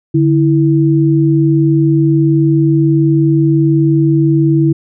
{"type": "tone pair together", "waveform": "sine", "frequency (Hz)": [145.7, 327.1], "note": ["D3", "E4"], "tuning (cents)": [-13, -13], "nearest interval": "octave + major second", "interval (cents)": 1400, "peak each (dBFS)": -10, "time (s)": [0.14, 4.73], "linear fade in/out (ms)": 10, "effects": []}